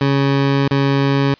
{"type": "tone with dropouts", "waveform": "20% pulse", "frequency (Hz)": 138.59, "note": "C#3", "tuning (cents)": 0, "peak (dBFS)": -8, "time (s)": [0.01, 1.34], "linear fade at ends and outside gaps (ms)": 2, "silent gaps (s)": [0.679, 0.71], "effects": ["white hiss -48 dBFS RMS until 1.39 s", "resampled to 11025 Hz"]}